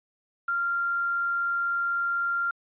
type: tone with quantisation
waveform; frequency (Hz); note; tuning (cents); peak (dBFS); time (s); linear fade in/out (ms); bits
sine; 1388; F6; -11; -24; 0.48-2.51; 5; 8
effects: resampled to 8000 Hz